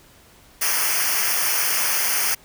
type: noise with comb filter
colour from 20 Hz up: white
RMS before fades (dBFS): -21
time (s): 0.61-2.35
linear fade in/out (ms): 10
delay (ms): 0.26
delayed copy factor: -0.9
effects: pink hiss -51 dBFS RMS until 2.44 s